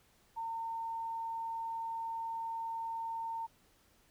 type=tone; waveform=sine; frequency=910 Hz; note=A#5; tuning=42 cents flat; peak=-36 dBFS; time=0.36-3.47 s; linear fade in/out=20 ms; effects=pink hiss -68 dBFS RMS until 4.1 s